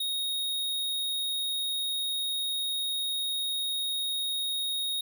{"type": "tone", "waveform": "square", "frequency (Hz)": 3745, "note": "A#7", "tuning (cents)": 7, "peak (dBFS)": -29, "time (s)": [0, 5.01], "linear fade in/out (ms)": 5, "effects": []}